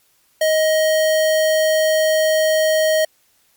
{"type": "tone", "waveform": "square", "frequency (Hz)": 628, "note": "D#5", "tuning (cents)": 16, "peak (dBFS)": -14, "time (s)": [0.41, 3.05], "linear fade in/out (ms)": 5, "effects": ["white hiss -59 dBFS RMS until 3.56 s", "MP3 96 kbps"]}